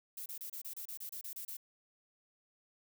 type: noise bursts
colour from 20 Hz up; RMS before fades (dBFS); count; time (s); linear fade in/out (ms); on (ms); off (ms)
violet; -44; 12; 0.17-1.569; 5; 90; 29
effects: none